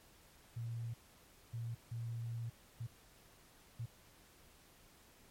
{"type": "tone bursts at uneven times", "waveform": "sine", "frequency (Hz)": 116.54, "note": "A#2", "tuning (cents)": 0, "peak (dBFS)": -39, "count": 5, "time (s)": [[0.56, 0.94], [1.53, 1.75], [1.91, 2.5], [2.8, 2.87], [3.79, 3.86]], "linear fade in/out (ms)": 10, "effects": ["pink hiss -64 dBFS RMS until 5.3 s", "MP3 64 kbps"]}